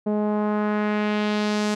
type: tone with low-pass filter sweep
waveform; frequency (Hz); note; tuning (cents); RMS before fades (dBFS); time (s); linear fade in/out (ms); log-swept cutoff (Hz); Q
sawtooth; 210; G#3; +19; -23; 0.06-1.75; 10; 600 to 7200; 1.3
effects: none